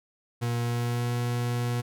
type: tone with pitch glide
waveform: 40% pulse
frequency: 119 to 120.8 Hz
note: A#2 to B2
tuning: +36 to -38 cents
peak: -25 dBFS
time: 0.41-1.82 s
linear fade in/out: 20 ms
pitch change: +26 cents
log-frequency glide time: 0.6-1.13 s
effects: none